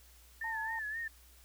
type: tone with vibrato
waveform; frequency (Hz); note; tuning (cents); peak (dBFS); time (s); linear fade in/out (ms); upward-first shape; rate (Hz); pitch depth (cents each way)
sine; 1772; A6; +12; -36; 0.41-1.08; 5; sine; 3.8; 82
type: tone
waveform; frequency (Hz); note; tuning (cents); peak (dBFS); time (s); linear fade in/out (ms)
sine; 891; A5; +22; -39; 0.44-0.79; 2
effects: added 60 Hz sine -59 dBFS peak until 1.44 s + white hiss -62 dBFS RMS until 1.44 s